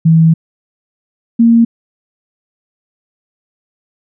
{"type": "tone pair in turn", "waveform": "sine", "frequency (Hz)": [162.4, 231.5], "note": ["E3", "A#3"], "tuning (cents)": [-26, -12], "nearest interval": "tritone", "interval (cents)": 614, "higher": "second", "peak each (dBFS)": -4, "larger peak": "neither", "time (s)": [[0.05, 0.34], [1.39, 1.65]], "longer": "first", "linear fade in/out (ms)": 10, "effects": []}